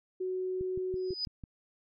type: tone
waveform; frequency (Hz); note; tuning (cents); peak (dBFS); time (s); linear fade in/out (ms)
sine; 371; F#4; +5; -31; 0.2-1.14; 10
type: click train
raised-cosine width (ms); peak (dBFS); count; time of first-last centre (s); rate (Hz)
5; -31; 6; 0.61-1.438; 6.04
type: tone with exponential growth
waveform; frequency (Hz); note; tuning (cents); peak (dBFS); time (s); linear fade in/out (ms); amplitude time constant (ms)
sine; 4978; D#8; 0; -28; 0.96-1.25; 0; 63
effects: none